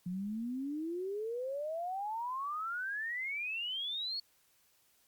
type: exponential sweep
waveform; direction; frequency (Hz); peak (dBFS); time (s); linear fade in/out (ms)
sine; up; 174.5 to 4435; -35; 0.06-4.2; 5
effects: white hiss -70 dBFS RMS until 5.07 s + Opus 48 kbps